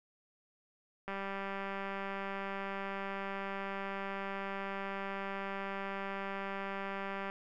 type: click train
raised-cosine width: 0.5 ms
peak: -25 dBFS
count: 1220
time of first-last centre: 1.08-7.299 s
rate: 196 Hz
effects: none